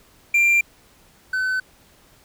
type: tone pair in turn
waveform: triangle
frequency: 2376 / 1516.4 Hz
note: D7 / F#6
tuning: +20 / +42 cents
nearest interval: minor sixth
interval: 778 cents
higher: first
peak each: -12 / -18 dBFS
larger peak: first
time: 0.34-0.61 / 1.33-1.6 s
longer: neither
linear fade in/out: 5 ms
effects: pink hiss -54 dBFS RMS until 2.24 s